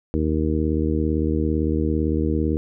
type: harmonic tone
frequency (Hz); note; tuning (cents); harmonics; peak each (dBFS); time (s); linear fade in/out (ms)
77.78; D#2; 0; 1 / 2 / 3 / 4 / 5 / 6; -23 / -28 / -26 / -24 / -29 / -29; 0.14-2.57; 0
effects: none